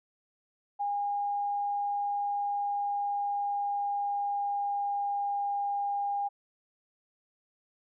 sine tone with pitch glide, 813 to 807.9 Hz, G#5 to G#5, -37 to -48 cents, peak -28 dBFS, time 0.79-6.29 s, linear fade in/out 20 ms, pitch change -11 cents, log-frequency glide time 2.19-5.53 s, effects none

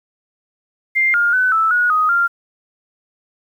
sine tone with pitch steps, 2102 / 1414 / 1506 / 1316 / 1454 / 1251 / 1391 Hz, C7 / F6 / F#6 / E6 / F#6 / D#6 / F6, +7 / +21 / +30 / -3 / -31 / +9 / -7 cents, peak -12 dBFS, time 0.95-2.28 s, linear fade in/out 20 ms, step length 190 ms, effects 8-bit

